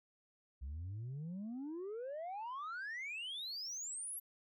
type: exponential sweep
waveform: sine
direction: up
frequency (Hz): 63.4 to 11730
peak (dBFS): -39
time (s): 0.61-4.2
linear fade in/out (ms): 20
effects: tanh soft clip ceiling -40 dBFS